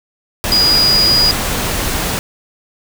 sine tone in noise, 4900 Hz, D#8, 27 cents flat, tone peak -9 dBFS, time 0.52-1.31 s, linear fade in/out 0 ms, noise pink, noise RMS -18 dBFS, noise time 0.44-2.19 s, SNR +6 dB, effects none

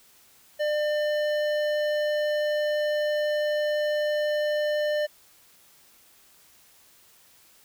sine tone with hard clipping, 599 Hz, D5, 34 cents sharp, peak -25 dBFS, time 0.59-5.07 s, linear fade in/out 20 ms, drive 13 dB, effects white hiss -57 dBFS RMS until 7.64 s

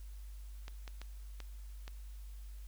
clicks, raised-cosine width 0.2 ms, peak -30 dBFS, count 5, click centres 0.681 / 0.878 / 1.016 / 1.403 / 1.879 s, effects added 50 Hz sine -45 dBFS peak until 2.67 s + white hiss -65 dBFS RMS until 2.67 s

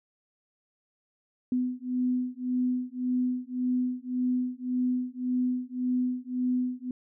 sine beating tone pair, 250 / 251.8 Hz, B3 / B3, +21 / +34 cents, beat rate 1.8 Hz, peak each -29 dBFS, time 1.52-6.91 s, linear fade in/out 2 ms, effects none

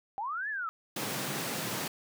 sine linear two-way sweep, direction up then down, 757 to 1786 to 1255 Hz, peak -32 dBFS, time 0.18-0.69 s, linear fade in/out 0 ms, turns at 0.49 s
pink high-pass noise, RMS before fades -35 dBFS, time 0.96-1.88 s, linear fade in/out 5 ms, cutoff 120 Hz, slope 48 dB/octave
effects none

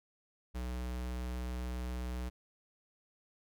square tone, 61.74 Hz, B1, in tune, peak -37 dBFS, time 0.54-2.3 s, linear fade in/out 20 ms, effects none

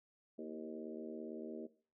harmonic tone with a mistuned harmonic, 77.78 Hz, D#2, in tune, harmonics 3 / 4 / 5 / 6 / 7 / 8, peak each -48 / -49 / -49 / -52 / -54 / -54 dBFS, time 0.38-1.67 s, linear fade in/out 10 ms, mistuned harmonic 4, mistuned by +47 cents, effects noise-tail reverb RT60 0.4 s tail -17 dB re dry

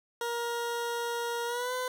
20% pulse tone with pitch glide, 471.7 to 505.6 Hz, A#4 to B4, +20 to +41 cents, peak -26 dBFS, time 0.21-1.88 s, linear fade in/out 2 ms, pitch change +121 cents, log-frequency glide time 1.46-1.73 s, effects none

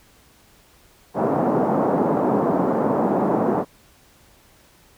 pink band-pass noise, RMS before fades -20 dBFS, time 1.14-3.65 s, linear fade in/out 50 ms, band 180 to 950 Hz, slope 24 dB/octave, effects pink hiss -54 dBFS RMS until 4.97 s

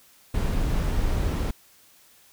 brown noise, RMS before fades -24 dBFS, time 0.34-1.51 s, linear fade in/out 5 ms, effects white hiss -56 dBFS RMS until 2.32 s

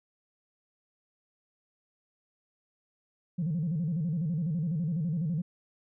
sine tone with vibrato, 163.3 Hz, E3, 16 cents flat, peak -26 dBFS, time 3.38-5.42 s, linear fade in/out 10 ms, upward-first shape square, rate 12 Hz, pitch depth 140 cents each way, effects tanh soft clip ceiling -24 dBFS

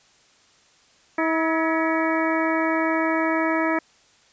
harmonic tone with a mistuned harmonic, 321.9 Hz, E4, 41 cents flat, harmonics 1 / 2 / 3 / 4 / 5 / 6 / 7, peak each -23 / -26 / -28 / -29 / -30 / -31 / -31 dBFS, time 1.18-3.79 s, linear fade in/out 5 ms, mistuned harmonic 5, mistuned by +69 cents, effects white hiss -57 dBFS RMS until 4.32 s + resampled to 16000 Hz

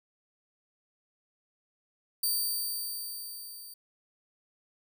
10% pulse tone with level ramp, 4636 Hz, D8, 23 cents flat, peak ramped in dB -19 to -38 dBFS, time 2.23-3.74 s, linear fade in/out 5 ms, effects none

